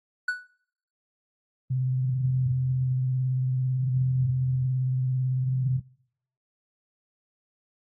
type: tone with exponential decay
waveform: triangle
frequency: 1480 Hz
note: F#6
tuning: in tune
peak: -19 dBFS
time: 0.28-0.47 s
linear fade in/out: 5 ms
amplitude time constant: 40 ms
type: tone with vibrato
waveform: sine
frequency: 128.9 Hz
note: C3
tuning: 26 cents flat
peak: -23 dBFS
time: 1.7-5.8 s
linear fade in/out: 10 ms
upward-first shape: triangle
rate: 18 Hz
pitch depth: 36 cents each way
effects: noise-tail reverb RT60 0.7 s tail -23 dB re dry + AAC 32 kbps